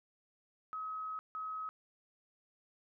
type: tone bursts at uneven times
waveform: sine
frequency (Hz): 1275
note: D#6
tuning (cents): +42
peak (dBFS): -38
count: 2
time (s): 0.73-1.19 / 1.35-1.69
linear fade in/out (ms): 0
effects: none